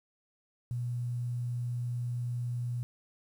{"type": "tone with quantisation", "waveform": "sine", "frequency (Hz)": 121.3, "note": "B2", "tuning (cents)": -31, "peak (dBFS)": -31, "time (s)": [0.71, 2.83], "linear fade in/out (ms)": 0, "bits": 10, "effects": []}